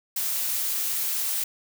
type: noise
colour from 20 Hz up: blue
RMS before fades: -27 dBFS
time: 0.16-1.44 s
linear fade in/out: 5 ms
effects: none